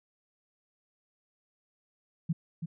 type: tone with echo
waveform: sine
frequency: 164.81 Hz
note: E3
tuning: in tune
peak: -25 dBFS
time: 2.29-2.33 s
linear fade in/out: 10 ms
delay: 330 ms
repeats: 1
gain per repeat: -7 dB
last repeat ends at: 2.66 s
effects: none